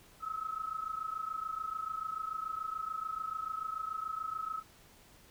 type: tone pair together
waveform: sine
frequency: 1280.1 / 1307 Hz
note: D#6 / E6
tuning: +49 / -15 cents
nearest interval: unison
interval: 36 cents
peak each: -38 / -39 dBFS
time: 0.2-4.63 s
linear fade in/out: 50 ms
effects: pink hiss -60 dBFS RMS until 5.3 s